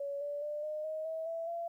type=tone with pitch steps; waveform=sine; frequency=564 / 579.2 / 594.8 / 610.8 / 627.2 / 644.1 / 661.5 / 679.3 Hz; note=C#5 / D5 / D5 / D#5 / D#5 / E5 / E5 / F5; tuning=+30 / -24 / +22 / -32 / +14 / -40 / +6 / -48 cents; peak=-35 dBFS; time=0-1.68 s; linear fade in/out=5 ms; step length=210 ms; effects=12-bit